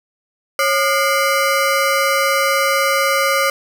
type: ring-modulated tone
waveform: 25% pulse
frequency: 880 Hz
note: A5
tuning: in tune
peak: -7 dBFS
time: 0.59-3.5 s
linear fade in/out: 2 ms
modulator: 332 Hz
effects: none